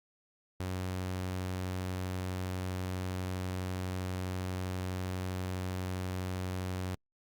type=tone; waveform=sawtooth; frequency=92.3 Hz; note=F#2; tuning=4 cents flat; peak=-30 dBFS; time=0.6-6.95 s; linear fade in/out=0 ms; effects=Opus 48 kbps